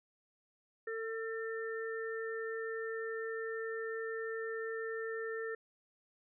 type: harmonic tone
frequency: 449.3 Hz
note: A4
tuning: 36 cents sharp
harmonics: 1 / 3 / 4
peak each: -38 / -48 / -43 dBFS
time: 0.87-5.55 s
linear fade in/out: 5 ms
effects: none